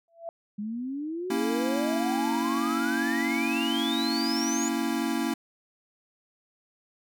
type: tone with exponential growth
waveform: sine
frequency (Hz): 670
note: E5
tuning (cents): +28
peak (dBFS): -30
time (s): 0.08-0.29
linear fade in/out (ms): 1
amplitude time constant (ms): 45
type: exponential sweep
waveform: sine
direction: up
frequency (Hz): 202.1 to 7040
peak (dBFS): -30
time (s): 0.58-4.69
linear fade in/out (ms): 10
type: chord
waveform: square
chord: A# diminished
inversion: none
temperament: equal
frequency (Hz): 233.1 / 277.2 / 329.6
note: A#3 / C#4 / E4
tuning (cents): 0 / 0 / 0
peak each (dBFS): -31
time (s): 1.3-5.34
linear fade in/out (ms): 5
effects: none